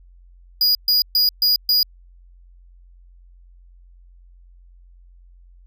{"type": "tone bursts", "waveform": "square", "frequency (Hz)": 4895, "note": "D#8", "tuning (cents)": -29, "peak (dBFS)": -14, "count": 5, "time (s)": [0.61, 1.83], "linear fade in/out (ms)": 2, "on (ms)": 140, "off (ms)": 130, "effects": ["added 44 Hz sine -45 dBFS peak until 5.66 s"]}